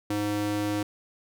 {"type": "tone with high-pass filter", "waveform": "square", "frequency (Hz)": 103.83, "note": "G#2", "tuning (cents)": 0, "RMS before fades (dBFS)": -28, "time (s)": [0.1, 0.83], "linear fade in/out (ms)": 5, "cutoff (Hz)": 220, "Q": 5, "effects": []}